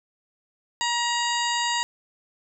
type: harmonic tone with a mistuned harmonic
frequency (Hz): 949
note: A#5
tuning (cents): +31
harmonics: 1 / 2 / 3 / 4 / 5 / 7 / 8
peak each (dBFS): -26 / -29 / -31 / -32 / -33 / -34 / -35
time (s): 0.81-1.83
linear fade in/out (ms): 0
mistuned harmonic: 7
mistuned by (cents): +33
effects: none